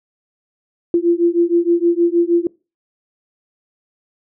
sine beating tone pair, 340 / 346.4 Hz, F4 / F4, -46 / -14 cents, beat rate 6.4 Hz, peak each -15 dBFS, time 0.94-2.47 s, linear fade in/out 2 ms, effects noise-tail reverb RT60 0.3 s tail -24 dB re dry

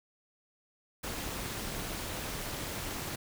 pink noise with amplitude modulation, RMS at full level -35 dBFS, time 1.03-3.16 s, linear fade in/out 10 ms, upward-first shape sine, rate 255 Hz, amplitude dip 65%, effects none

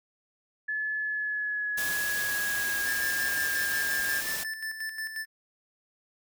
sine tone with pitch glide, 1721 to 1615.1 Hz, A6 to G#6, -39 to -49 cents, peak -28 dBFS, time 0.68-4.21 s, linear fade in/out 10 ms, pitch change -110 cents, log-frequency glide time 0.95-3.43 s
white noise, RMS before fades -34 dBFS, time 1.77-4.44 s, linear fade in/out 10 ms
square tone with tremolo, 1760 Hz, A6, in tune, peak -32 dBFS, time 2.84-5.26 s, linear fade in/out 50 ms, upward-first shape square, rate 5.6 Hz, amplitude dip 55%
effects none

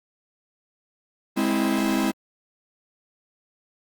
45% pulse chord, Ab augmented, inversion none, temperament equal with one note detuned, 207.7 / 261.6 / 327 Hz, Ab3 / C4 / E4, 0 / 0 / -14 cents, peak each -25 dBFS, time 1.36-2.12 s, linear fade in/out 20 ms, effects Opus 24 kbps

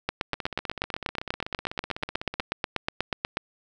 two click trains, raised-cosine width 0.3 ms, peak -17 / -9 dBFS, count 34 / 28, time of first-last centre 0.34-2.402 / 0.09-3.371 s, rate 16 / 8.23 Hz, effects none

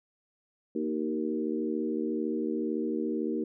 harmonic tone with a mistuned harmonic, 77.78 Hz, D#2, in tune, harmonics 3 / 4 / 5 / 6, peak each -33 / -32 / -34 / -37 dBFS, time 0.75-3.44 s, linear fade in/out 5 ms, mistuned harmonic 5, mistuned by -18 cents, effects none

